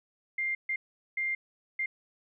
sine tone bursts at uneven times, 2100 Hz, C7, 6 cents sharp, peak -28 dBFS, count 4, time 0.38-0.55 / 0.69-0.76 / 1.17-1.35 / 1.79-1.86 s, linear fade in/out 5 ms, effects none

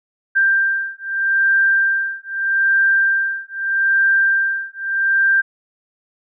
sine beating tone pair, 1580 / 1580.8 Hz, G6 / G6, +13 / +14 cents, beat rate 0.8 Hz, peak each -17 dBFS, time 0.35-5.42 s, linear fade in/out 20 ms, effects none

